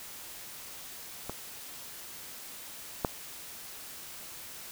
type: clicks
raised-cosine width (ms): 1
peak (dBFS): -21 / -12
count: 2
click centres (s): 1.296 / 3.048
effects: white hiss -45 dBFS RMS until 4.71 s